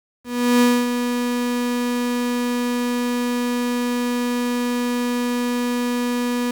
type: tone with ADSR envelope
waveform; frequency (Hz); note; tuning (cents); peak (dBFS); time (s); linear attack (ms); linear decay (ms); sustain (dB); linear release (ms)
35% pulse; 243.6; B3; -24; -10; 0.24-6.51; 370; 250; -8; 3
effects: 8-bit